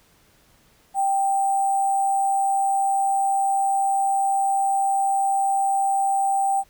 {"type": "tone with sample-and-hold", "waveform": "sine", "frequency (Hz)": 784, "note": "G5", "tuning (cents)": 0, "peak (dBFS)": -18, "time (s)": [0.94, 6.64], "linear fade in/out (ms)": 50, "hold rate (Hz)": 8820, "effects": ["pink hiss -58 dBFS RMS until 6.69 s"]}